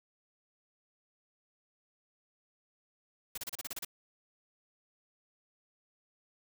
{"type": "noise bursts", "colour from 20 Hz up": "white", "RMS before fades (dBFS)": -39, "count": 9, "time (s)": [3.35, 3.849], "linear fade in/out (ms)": 5, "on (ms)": 27, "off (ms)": 32, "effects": []}